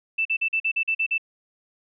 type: tone bursts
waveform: sine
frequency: 2654 Hz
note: E7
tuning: 11 cents sharp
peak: -20 dBFS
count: 9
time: 0.18-1.181 s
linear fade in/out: 10 ms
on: 73 ms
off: 43 ms
effects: none